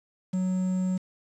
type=tone with quantisation; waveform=triangle; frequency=185 Hz; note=F#3; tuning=in tune; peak=-22 dBFS; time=0.33-0.98 s; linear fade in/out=10 ms; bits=8; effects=resampled to 22050 Hz